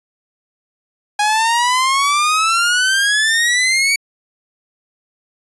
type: exponential sweep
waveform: sawtooth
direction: up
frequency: 824 to 2277 Hz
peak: -9 dBFS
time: 1.19-3.96 s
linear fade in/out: 5 ms
effects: resampled to 24000 Hz